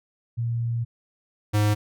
sine / square tone pair in turn, 117.2 / 104.91 Hz, A#2 / G#2, +10 / +18 cents, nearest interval major second, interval 192 cents, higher first, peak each -23 / -19 dBFS, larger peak second, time 0.37-0.85 / 1.53-1.75 s, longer first, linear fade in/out 20 ms, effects none

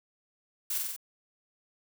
blue noise with echo, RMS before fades -32 dBFS, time 0.7-0.78 s, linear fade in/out 5 ms, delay 46 ms, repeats 4, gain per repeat -2 dB, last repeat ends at 0.964 s, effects none

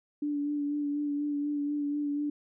sine tone with vibrato, 290.9 Hz, D4, 16 cents flat, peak -28 dBFS, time 0.22-2.3 s, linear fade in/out 5 ms, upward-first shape sine, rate 4.1 Hz, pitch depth 22 cents each way, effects none

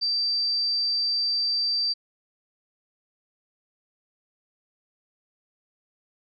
sine tone, 4671 Hz, D8, 10 cents flat, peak -22 dBFS, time 0.01-1.94 s, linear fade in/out 20 ms, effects none

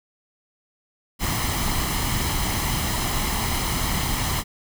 pink noise with comb filter, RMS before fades -24 dBFS, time 1.19-4.44 s, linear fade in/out 50 ms, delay 0.98 ms, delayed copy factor +0.55, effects none

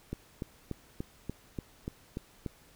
click train, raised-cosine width 3 ms, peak -22 dBFS, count 9, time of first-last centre 0.13-2.462 s, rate 3.43 Hz, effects pink hiss -60 dBFS RMS until 2.75 s

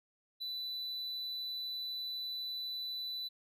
triangle tone, 3984 Hz, B7, 14 cents sharp, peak -36 dBFS, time 0.4-3.29 s, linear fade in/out 20 ms, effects none

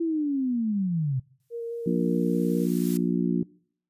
sine linear sweep, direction down, 338.8 to 124 Hz, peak -23 dBFS, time 0-1.2 s, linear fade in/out 10 ms
blue noise with exponential growth, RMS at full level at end -36 dBFS, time 1.4-2.97 s, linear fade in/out 0 ms, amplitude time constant 340 ms
sine tone with vibrato, 466.2 Hz, A#4, in tune, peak -30 dBFS, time 1.5-2.68 s, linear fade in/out 50 ms, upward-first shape square, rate 4.8 Hz, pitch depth 9 cents each way
harmonic tone, 59.3 Hz, A#1, 30 cents sharp, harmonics 3 / 4 / 5 / 6, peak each -25 / -27 / -29 / -31 dBFS, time 1.86-3.43 s, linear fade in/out 5 ms
effects noise-tail reverb RT60 0.6 s tail -24 dB re dry + resampled to 32000 Hz

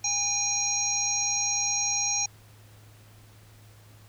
harmonic tone, 813 Hz, G#5, 37 cents flat, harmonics 1 / 3 / 5 / 7 / 8, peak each -36 / -35 / -36 / -27 / -29 dBFS, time 0.04-2.26 s, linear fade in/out 5 ms, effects added 106 Hz sine -51 dBFS peak until 4.08 s + pink hiss -57 dBFS RMS until 4.08 s

